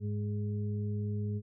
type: harmonic tone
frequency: 103.83 Hz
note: G#2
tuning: in tune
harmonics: 1 / 2 / 4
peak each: -32 / -38 / -44 dBFS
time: 0-1.42 s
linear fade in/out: 50 ms
effects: none